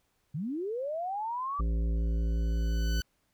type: linear sweep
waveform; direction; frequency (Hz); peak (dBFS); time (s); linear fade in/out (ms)
sine; up; 130.9 to 1182; -31; 0.34-1.61; 10
type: harmonic tone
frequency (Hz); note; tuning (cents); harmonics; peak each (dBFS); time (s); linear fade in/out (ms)
55.9; A1; +28; 1 / 3 / 5 / 7 / 9 / 10; -26 / -38 / -44 / -47 / -52 / -56; 1.59-3.01; 10
type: tone with exponential growth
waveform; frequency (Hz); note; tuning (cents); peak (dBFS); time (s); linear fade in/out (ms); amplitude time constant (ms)
15% pulse; 1500; F#6; +23; -29; 1.96-3.02; 2; 230
effects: pink hiss -74 dBFS RMS until 3.33 s